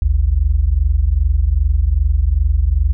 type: tone pair together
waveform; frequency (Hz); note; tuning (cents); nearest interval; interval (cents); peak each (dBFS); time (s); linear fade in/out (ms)
sine; 52.87 / 75.4; G#1 / D2; +32 / +46; tritone; 614; -14; 0.02-2.93; 0
effects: none